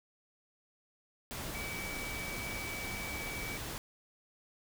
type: tone in noise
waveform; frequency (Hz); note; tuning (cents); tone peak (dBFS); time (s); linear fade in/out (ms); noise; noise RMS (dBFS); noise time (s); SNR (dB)
sine; 2289; D7; -45; -41; 1.55-3.57; 0; pink; -41; 1.31-3.78; -3
effects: none